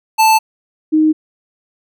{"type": "tone pair in turn", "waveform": ["square", "sine"], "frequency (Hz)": [880, 311.1], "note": ["A5", "D#4"], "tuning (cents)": [0, 0], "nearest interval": "octave + tritone", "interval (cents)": 1800, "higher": "first", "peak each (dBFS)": -8, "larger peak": "neither", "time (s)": [[0.18, 0.39], [0.92, 1.13]], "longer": "neither", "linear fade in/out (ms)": 20, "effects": []}